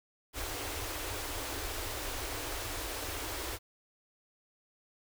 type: band-stop noise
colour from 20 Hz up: pink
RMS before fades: -38 dBFS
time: 0.33-3.59 s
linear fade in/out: 50 ms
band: 110 to 270 Hz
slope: 96 dB/octave
effects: none